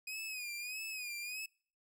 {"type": "tone with vibrato", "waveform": "sawtooth", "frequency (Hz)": 2489, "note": "D#7", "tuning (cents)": 0, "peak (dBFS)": -37, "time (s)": [0.07, 1.46], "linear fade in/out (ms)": 5, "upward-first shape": "sine", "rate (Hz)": 1.6, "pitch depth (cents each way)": 86, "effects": ["noise-tail reverb RT60 0.5 s tail -26 dB re dry"]}